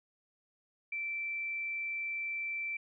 sine tone, 2336 Hz, D7, 10 cents flat, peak -34 dBFS, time 0.92-2.77 s, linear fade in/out 5 ms, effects none

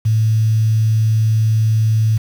sine tone with quantisation, 110 Hz, A2, in tune, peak -11 dBFS, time 0.05-2.18 s, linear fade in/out 10 ms, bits 6, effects none

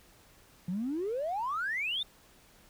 triangle exponential sweep, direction up, 169.1 to 3700 Hz, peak -27 dBFS, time 0.68-2.03 s, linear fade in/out 5 ms, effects tanh soft clip ceiling -28 dBFS + pink hiss -60 dBFS RMS until 2.69 s

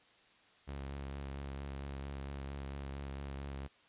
sawtooth tone with vibrato, 69 Hz, C#2, 7 cents flat, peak -37 dBFS, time 0.67-3.68 s, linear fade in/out 20 ms, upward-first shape sine, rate 4.4 Hz, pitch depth 28 cents each way, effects white hiss -65 dBFS RMS until 3.88 s + resampled to 8000 Hz

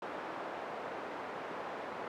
pink band-pass noise, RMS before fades -42 dBFS, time 0.02-2.08 s, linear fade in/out 2 ms, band 430 to 1300 Hz, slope 12 dB/octave, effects none

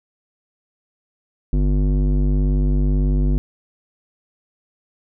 square tone with low-pass filter, 49.1 Hz, G1, 4 cents sharp, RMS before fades -17 dBFS, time 1.53-3.38 s, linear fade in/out 0 ms, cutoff 270 Hz, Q 1.5, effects none

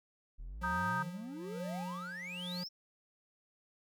triangle exponential sweep, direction up, 35.61 to 5580 Hz, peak -40 dBFS, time 0.38-2.69 s, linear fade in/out 20 ms
square tone with tremolo, 178.9 Hz, F3, 42 cents sharp, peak -39 dBFS, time 0.61-2.64 s, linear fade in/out 10 ms, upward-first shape sine, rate 1.1 Hz, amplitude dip 75%
sine chord, Eb major, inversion second, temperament equal, 932.3 / 1244.5 / 1568 Hz, Bb5 / Eb6 / G6, 0 / 0 / 0 cents, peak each -37 dBFS, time 0.63-1.03 s, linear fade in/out 10 ms
effects none

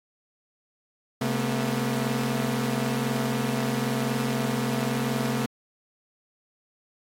sawtooth tone cluster, 132.2 / 219.5 / 240.5 Hz, C3 / A3 / B3, +18 / -4 / -46 cents, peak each -25 dBFS, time 1.21-5.46 s, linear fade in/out 5 ms, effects AAC 64 kbps

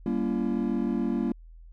triangle chord, G diminished seventh, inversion none, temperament just, 196 / 235.2 / 282.2 / 338.7 Hz, G3 / Bb3 / Db4 / Fb4, 0 / +16 / +31 / +47 cents, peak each -29 / -26 / -30 / -30 dBFS, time 0.06-1.32 s, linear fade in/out 2 ms, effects added 41 Hz sine -45 dBFS peak until 1.72 s

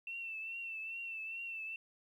sine tone with vibrato, 2684 Hz, E7, 31 cents sharp, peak -40 dBFS, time 0.07-1.76 s, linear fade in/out 2 ms, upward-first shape triangle, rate 2.4 Hz, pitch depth 53 cents each way, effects 12-bit

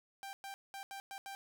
sawtooth tone bursts at uneven times, 787 Hz, G5, 7 cents sharp, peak -40 dBFS, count 6, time 0.23-0.33 / 0.44-0.54 / 0.74-0.83 / 0.91-1 / 1.11-1.18 / 1.26-1.35 s, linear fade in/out 0 ms, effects none

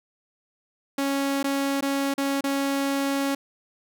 sawtooth tone with dropouts, 276.6 Hz, C#4, 4 cents flat, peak -19 dBFS, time 0.98-3.35 s, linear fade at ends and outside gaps 5 ms, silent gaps 1.43-1.441 / 1.809-1.824 / 2.14-2.179 / 2.409-2.439 s, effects none

